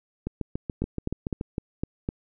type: two click trains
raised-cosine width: 3 ms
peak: -14 / -16 dBFS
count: 6 / 9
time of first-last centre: 0.82-2.089 / 0.27-1.411 s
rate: 3.94 / 7.01 Hz
effects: none